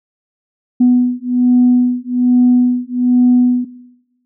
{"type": "beating tone pair", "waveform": "sine", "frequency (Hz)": [246.9, 248.1], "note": ["B3", "B3"], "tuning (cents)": [0, 8], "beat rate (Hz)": 1.2, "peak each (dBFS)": -11, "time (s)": [0.8, 3.65], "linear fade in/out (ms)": 10, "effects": ["noise-tail reverb RT60 1.0 s tail -19 dB re dry", "tanh soft clip ceiling -2 dBFS"]}